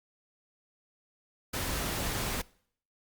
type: noise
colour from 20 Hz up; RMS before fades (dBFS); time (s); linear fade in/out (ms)
pink; -33; 1.53-2.42; 10
effects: noise-tail reverb RT60 0.6 s tail -23 dB re dry + Opus 48 kbps